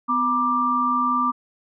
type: tone cluster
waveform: sine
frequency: 250.7 / 956 / 1181 Hz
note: B3 / A#5 / D6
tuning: +26 / +43 / +9 cents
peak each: -26 / -28 / -19 dBFS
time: 0.08-1.32 s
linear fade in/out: 20 ms
effects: none